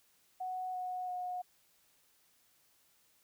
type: tone with pitch steps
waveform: sine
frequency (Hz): 740 / 732.3 / 724.8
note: F#5 / F#5 / F#5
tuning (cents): 0 / -18 / -36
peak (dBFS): -36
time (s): 0.4-1.42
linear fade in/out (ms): 10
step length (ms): 340
effects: white hiss -70 dBFS RMS until 3.23 s